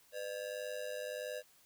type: ring-modulated tone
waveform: square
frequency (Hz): 554.4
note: C#5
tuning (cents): 0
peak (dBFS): -37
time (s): 0.12-1.43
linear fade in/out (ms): 50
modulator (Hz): 50.7
effects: white hiss -66 dBFS RMS until 1.65 s